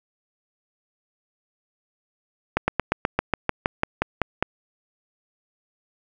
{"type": "slowing click train", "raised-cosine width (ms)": 0.5, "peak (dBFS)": -4, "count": 13, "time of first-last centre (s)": [2.57, 4.426], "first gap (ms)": 110, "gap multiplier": 1.06, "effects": []}